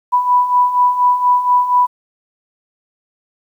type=beating tone pair; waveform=sine; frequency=985 / 989.2 Hz; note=B5 / B5; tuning=-5 / +3 cents; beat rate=4.2 Hz; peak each=-17 / -11 dBFS; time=0.12-1.87 s; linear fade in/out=20 ms; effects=8-bit